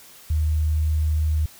sine tone, 77.3 Hz, D#2, 11 cents flat, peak -18 dBFS, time 0.3-1.46 s, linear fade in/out 5 ms, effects white hiss -47 dBFS RMS until 1.59 s

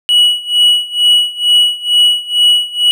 triangle tone with tremolo, 2929 Hz, F#7, 18 cents flat, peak -3 dBFS, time 0.09-2.91 s, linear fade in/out 0 ms, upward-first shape sine, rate 2.2 Hz, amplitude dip 90%, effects none

